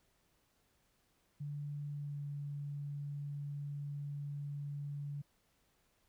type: tone with pitch glide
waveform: sine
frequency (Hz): 145.4 to 143.73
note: D3 to D3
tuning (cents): -17 to -37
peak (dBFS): -39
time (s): 1.4-5.22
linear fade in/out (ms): 10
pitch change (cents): -20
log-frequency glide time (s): 1.89-2.24
effects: pink hiss -75 dBFS RMS until 6.08 s